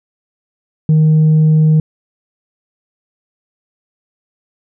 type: tone with tanh clipping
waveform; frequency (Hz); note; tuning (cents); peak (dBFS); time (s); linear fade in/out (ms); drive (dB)
sine; 155.8; D#3; +3; -7; 0.89-1.8; 2; 1
effects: none